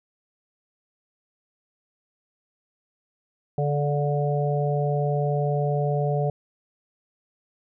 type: harmonic tone with a mistuned harmonic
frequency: 144.9 Hz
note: D3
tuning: 23 cents flat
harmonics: 1 / 3 / 4 / 5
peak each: -23 / -28 / -29 / -30 dBFS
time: 3.58-6.3 s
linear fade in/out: 2 ms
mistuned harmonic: 4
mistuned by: +19 cents
effects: none